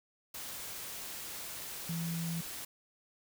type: tone in noise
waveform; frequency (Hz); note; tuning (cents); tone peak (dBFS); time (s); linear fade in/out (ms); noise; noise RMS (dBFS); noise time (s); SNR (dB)
sine; 167; E3; +23; -34; 1.89-2.41; 5; white; -43; 0.34-2.65; +6
effects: none